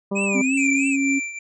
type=harmonic tone; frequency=198 Hz; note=G3; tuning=18 cents sharp; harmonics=1 / 2 / 3 / 4 / 5 / 6; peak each=-23 / -27 / -30 / -42 / -35 / -42 dBFS; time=0.11-0.42 s; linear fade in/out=10 ms
type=tone with vibrato; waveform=square; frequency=2489 Hz; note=D#7; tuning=in tune; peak=-23 dBFS; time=0.15-0.97 s; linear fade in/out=20 ms; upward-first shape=triangle; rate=3.1 Hz; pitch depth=140 cents each way
type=tone with pitch glide; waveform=sine; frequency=261.6 to 274.4 Hz; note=C4 to C#4; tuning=0 to -17 cents; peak=-19 dBFS; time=0.34-1.2 s; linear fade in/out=20 ms; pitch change=+83 cents; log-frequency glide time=0.47-0.56 s
type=tone with tremolo; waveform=square; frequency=2349 Hz; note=D7; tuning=in tune; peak=-21 dBFS; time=0.57-1.39 s; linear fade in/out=5 ms; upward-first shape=triangle; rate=2.3 Hz; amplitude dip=80%
effects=resampled to 22050 Hz